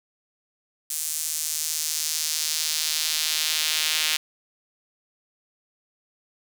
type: tone with high-pass filter sweep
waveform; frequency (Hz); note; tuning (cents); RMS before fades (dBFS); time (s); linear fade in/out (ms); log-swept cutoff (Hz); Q
sawtooth; 155.56; D#3; 0; -26; 0.9-4.17; 5; 8100 to 3000; 1.3
effects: none